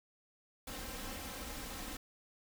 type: noise with comb filter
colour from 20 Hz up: pink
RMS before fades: -44 dBFS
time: 0.67-1.97 s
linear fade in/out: 5 ms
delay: 3.8 ms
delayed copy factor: +0.6
effects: none